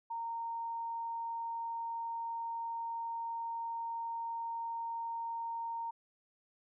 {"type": "tone", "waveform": "sine", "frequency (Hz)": 923, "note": "A#5", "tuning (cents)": -17, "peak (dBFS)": -36, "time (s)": [0.1, 5.91], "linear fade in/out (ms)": 10, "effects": []}